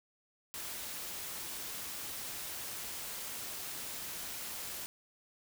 white noise, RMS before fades -42 dBFS, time 0.54-4.86 s, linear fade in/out 0 ms, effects none

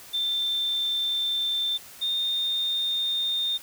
triangle tone pair in turn, 3565 / 3644 Hz, A7 / A#7, +22 / -40 cents, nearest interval unison, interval 38 cents, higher second, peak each -20 dBFS, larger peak neither, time 0.13-1.78 / 2.01-3.58 s, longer first, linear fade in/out 20 ms, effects tanh soft clip ceiling -22 dBFS + white hiss -46 dBFS RMS until 3.62 s

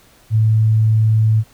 sine tone, 109.8 Hz, A2, 3 cents flat, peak -10 dBFS, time 0.3-1.44 s, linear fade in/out 50 ms, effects pink hiss -50 dBFS RMS until 1.53 s

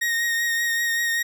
40% pulse tone with vibrato, 1864.7 Hz, A#6, in tune, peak -20 dBFS, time 0.01-1.23 s, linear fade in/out 10 ms, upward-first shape triangle, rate 5.2 Hz, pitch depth 26 cents each way, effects none

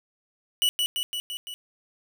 45% pulse tone with echo, 2947 Hz, F#7, 8 cents flat, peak -19 dBFS, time 0.62-0.69 s, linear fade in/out 0 ms, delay 170 ms, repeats 5, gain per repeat -3 dB, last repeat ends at 1.54 s, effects none

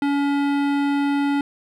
sine tone with hard clipping, 283.3 Hz, C#4, 38 cents sharp, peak -20 dBFS, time 0.02-1.41 s, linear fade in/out 2 ms, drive 17 dB, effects none

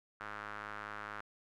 square tone with band-pass filter, 52.3 Hz, G#1, 13 cents sharp, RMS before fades -45 dBFS, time 0.2-1.21 s, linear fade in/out 5 ms, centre 1400 Hz, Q 3, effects none

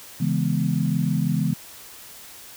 sine chord, C# minor seventh, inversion none, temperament equal, 138.59 / 164.81 / 207.7 / 246.9 Hz, C#3 / E3 / G#3 / B3, 0 / 0 / 0 / 0 cents, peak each -25 / -23 / -26 / -28 dBFS, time 0.2-1.54 s, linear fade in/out 10 ms, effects white hiss -43 dBFS RMS until 2.56 s

